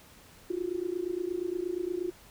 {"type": "tone with amplitude modulation", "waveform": "sine", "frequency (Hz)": 355.4, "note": "F4", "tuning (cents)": 30, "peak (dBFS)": -26, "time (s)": [0.5, 2.11], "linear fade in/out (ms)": 5, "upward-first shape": "sine", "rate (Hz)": 28.5, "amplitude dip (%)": 90, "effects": ["pink hiss -55 dBFS RMS until 2.3 s"]}